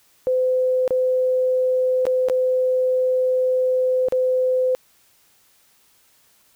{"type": "tone with dropouts", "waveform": "sine", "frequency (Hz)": 511, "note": "C5", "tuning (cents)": -41, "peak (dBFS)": -16, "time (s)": [0.27, 4.75], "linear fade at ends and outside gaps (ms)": 0, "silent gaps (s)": [[0.878, 0.907], [2.054, 2.067], [2.286, 2.298], [4.085, 4.123]], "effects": ["white hiss -58 dBFS RMS until 6.55 s"]}